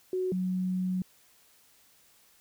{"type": "tone pair in turn", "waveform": "sine", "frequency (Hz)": [370, 184.36], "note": ["F#4", "F#3"], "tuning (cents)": [0, -6], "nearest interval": "octave", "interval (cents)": 1206, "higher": "first", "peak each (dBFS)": [-27, -27], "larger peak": "neither", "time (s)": [[0.13, 0.32], [0.32, 1.02]], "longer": "second", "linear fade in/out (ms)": 2, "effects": ["white hiss -62 dBFS RMS until 2.4 s"]}